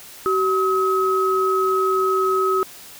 sine tone pair together, 380 / 1276.8 Hz, F#4 / D#6, +46 / +44 cents, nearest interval octave + major sixth, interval 2098 cents, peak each -19 dBFS, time 0.26-2.63 s, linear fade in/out 0 ms, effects white hiss -41 dBFS RMS until 2.99 s

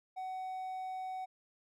triangle tone, 750 Hz, F#5, 23 cents sharp, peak -36 dBFS, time 0.16-1.26 s, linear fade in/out 20 ms, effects none

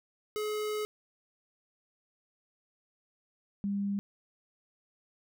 square / sine tone pair in turn, 424.6 / 200.4 Hz, G#4 / G3, +38 / +38 cents, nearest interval octave + minor second, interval 1300 cents, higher first, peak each -32 / -29 dBFS, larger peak second, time 0.36-0.85 / 3.64-3.99 s, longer first, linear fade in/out 0 ms, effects none

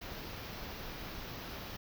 pink band-stop noise, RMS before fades -44 dBFS, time 0.01-1.77 s, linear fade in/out 10 ms, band 5800 to 13000 Hz, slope 48 dB/octave, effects none

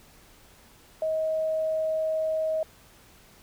sine tone, 633 Hz, D#5, 30 cents sharp, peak -24 dBFS, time 1.02-2.63 s, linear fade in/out 2 ms, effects pink hiss -55 dBFS RMS until 3.42 s

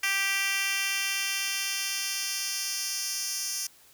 10% pulse tone with high-pass filter sweep, 392 Hz, G4, in tune, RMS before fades -30 dBFS, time 0.03-3.67 s, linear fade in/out 5 ms, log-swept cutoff 2200 to 5800 Hz, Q 1.5, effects white hiss -57 dBFS RMS until 3.93 s

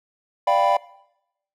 triangle chord, G dominant seventh, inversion second, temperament equal, 587.3 / 698.5 / 784 / 987.8 Hz, D5 / F5 / G5 / B5, 0 / 0 / 0 / 0 cents, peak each -19 dBFS, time 0.47-0.77 s, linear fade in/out 5 ms, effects noise-tail reverb RT60 0.8 s tail -20 dB re dry + tanh soft clip ceiling -5 dBFS

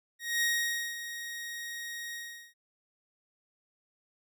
sawtooth tone with ADSR envelope, 1878 Hz, A#6, 12 cents sharp, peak -22 dBFS, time 0.19-2.54 s, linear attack 230 ms, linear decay 530 ms, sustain -12 dB, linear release 400 ms, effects none

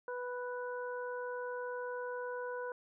harmonic tone, 493.9 Hz, B4, in tune, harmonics 1 / 2 / 3, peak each -39 / -44 / -45 dBFS, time 0.08-2.72 s, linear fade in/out 2 ms, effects none

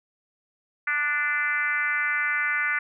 sine tone with frequency modulation, 1760 Hz, A6, in tune, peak -22 dBFS, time 0.87-2.79 s, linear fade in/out 5 ms, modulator 290 Hz, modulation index 1.6, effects none

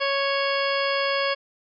harmonic tone, 554 Hz, C#5, 1 cent flat, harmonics 1 / 2 / 3 / 4 / 5 / 6 / 8 / 9, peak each -25 / -28 / -30 / -31 / -32 / -33 / -34 / -35 dBFS, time 0-1.35 s, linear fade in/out 20 ms, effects none

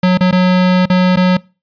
square tone with dropouts, 182.8 Hz, F#3, 21 cents flat, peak -8 dBFS, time 0.03-1.37 s, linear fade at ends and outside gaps 5 ms, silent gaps 0.175-0.207 / 0.312-0.325 / 0.857-0.899 / 1.16-1.17 s, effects noise-tail reverb RT60 0.3 s tail -23 dB re dry + resampled to 11025 Hz

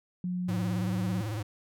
sine tone with pitch glide, 180 to 183.25 Hz, F#3 to F#3, -47 to -16 cents, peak -29 dBFS, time 0.24-1.21 s, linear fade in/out 2 ms, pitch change +31 cents, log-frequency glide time 0.77-0.88 s
square tone with vibrato, 107.7 Hz, A2, 37 cents flat, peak -32 dBFS, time 0.48-1.43 s, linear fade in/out 10 ms, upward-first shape sine, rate 18 Hz, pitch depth 120 cents each way
effects none

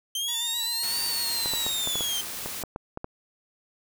sawtooth linear two-way sweep, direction up then down, 3114 to 4608 to 3114 Hz, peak -24 dBFS, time 0.15-2.21 s, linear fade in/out 2 ms, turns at 1.02 s
5% pulse tone with vibrato, 931 Hz, A#5, 2 cents flat, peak -24 dBFS, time 0.28-1.7 s, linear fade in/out 5 ms, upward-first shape square, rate 7.8 Hz, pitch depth 29 cents each way
white noise, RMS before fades -35 dBFS, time 0.83-2.63 s, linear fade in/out 0 ms
clicks, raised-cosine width 1 ms, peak -19 dBFS, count 11, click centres 1.459 / 1.536 / 1.665 / 1.874 / 1.956 / 2.008 / 2.46 / 2.637 / 2.761 / 2.974 / 3.044 s
effects none

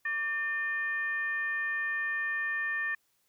sine tone with frequency modulation, 1800 Hz, A6, 39 cents sharp, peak -29 dBFS, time 0.05-2.95 s, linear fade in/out 5 ms, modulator 645 Hz, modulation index 0.43, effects white hiss -73 dBFS RMS until 3.28 s

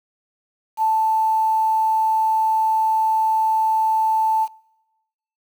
sine tone with quantisation, 880 Hz, A5, in tune, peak -15 dBFS, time 0.77-4.48 s, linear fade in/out 50 ms, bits 7, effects noise-tail reverb RT60 1.0 s tail -25 dB re dry

